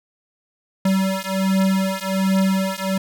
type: beating tone pair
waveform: square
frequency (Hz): 190.8 / 192.1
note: G3 / G3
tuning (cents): -47 / -35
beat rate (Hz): 1.3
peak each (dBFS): -21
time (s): 0.85-2.98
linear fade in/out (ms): 5
effects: none